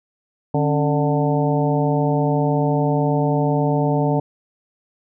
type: harmonic tone with a mistuned harmonic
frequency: 148.1 Hz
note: D3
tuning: 15 cents sharp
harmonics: 1 / 2 / 3 / 4 / 5 / 6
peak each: -19 / -22 / -24 / -25 / -26 / -27 dBFS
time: 0.54-4.2 s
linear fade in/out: 5 ms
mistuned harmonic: 2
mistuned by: -110 cents
effects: none